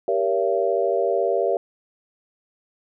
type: chord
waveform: sine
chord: G diminished seventh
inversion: none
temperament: just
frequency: 392 / 470.4 / 564.5 / 677.4 Hz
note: G4 / Bb4 / Db5 / Fb5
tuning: 0 / +16 / +31 / +47 cents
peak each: -24 dBFS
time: 0.08-1.57 s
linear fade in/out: 2 ms
effects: none